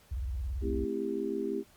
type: tone with vibrato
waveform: sine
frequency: 63.4 Hz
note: B1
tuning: 46 cents sharp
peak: -31 dBFS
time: 0.11-0.85 s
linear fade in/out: 10 ms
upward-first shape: square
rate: 18 Hz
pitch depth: 280 cents each way
type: chord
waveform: sine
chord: A minor seventh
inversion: none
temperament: just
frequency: 220 / 264 / 330 / 396 Hz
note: A3 / C4 / E4 / G4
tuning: 0 / +16 / +2 / +18 cents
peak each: -38 / -37 / -36 / -33 dBFS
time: 0.61-1.64 s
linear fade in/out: 50 ms
effects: pink hiss -61 dBFS RMS until 1.76 s + MP3 96 kbps